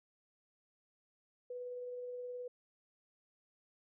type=tone with tremolo; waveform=sine; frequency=493.9 Hz; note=B4; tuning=in tune; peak=-40 dBFS; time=1.5-2.48 s; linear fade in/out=5 ms; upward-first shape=triangle; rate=19 Hz; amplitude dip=25%; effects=none